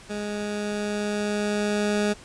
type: tone with level ramp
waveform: 20% pulse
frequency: 207.7 Hz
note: G#3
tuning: in tune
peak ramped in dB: -24 to -16 dBFS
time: 0.09-2.14 s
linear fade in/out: 20 ms
effects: pink hiss -47 dBFS RMS until 2.24 s + resampled to 22050 Hz